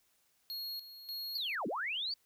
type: tone with tremolo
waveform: square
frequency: 4300 Hz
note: C8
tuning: 47 cents sharp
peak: -39 dBFS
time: 0.5-1.55 s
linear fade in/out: 0 ms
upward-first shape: square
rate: 1.7 Hz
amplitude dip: 70%
type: linear two-way sweep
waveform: sine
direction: down then up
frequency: 4699 to 174.6 to 4699 Hz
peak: -34 dBFS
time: 1.35-2.14 s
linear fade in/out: 5 ms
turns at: 1.67 s
effects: white hiss -73 dBFS RMS until 2.25 s